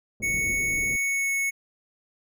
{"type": "low-pass noise", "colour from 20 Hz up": "pink", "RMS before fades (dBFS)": -37, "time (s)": [0.2, 0.96], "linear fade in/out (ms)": 0, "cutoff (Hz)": 480, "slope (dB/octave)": 24}
{"type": "tone with pitch glide", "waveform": "square", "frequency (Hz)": [2217, 2204], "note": ["C#7", "C#7"], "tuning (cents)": [0, -11], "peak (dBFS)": -24, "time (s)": [0.22, 1.51], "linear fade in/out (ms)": 20, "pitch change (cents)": -11, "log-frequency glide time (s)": [1.04, 1.31]}
{"effects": []}